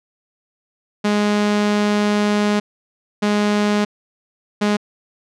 sawtooth tone bursts at uneven times, 207.7 Hz, G#3, in tune, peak -11 dBFS, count 3, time 1.04-2.6 / 3.22-3.85 / 4.61-4.77 s, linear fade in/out 10 ms, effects low-pass 6000 Hz 12 dB/octave

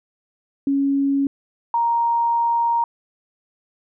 sine tone pair in turn, 277.2 / 934.7 Hz, C#4 / A#5, 0 / +4 cents, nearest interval octave + major sixth, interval 2104 cents, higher second, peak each -16 dBFS, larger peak neither, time 0.67-1.27 / 1.74-2.84 s, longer second, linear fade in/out 2 ms, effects none

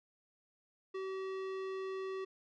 sine tone with tanh clipping, 381.7 Hz, G4, 46 cents flat, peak -40 dBFS, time 0.94-2.25 s, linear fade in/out 10 ms, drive 17 dB, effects none

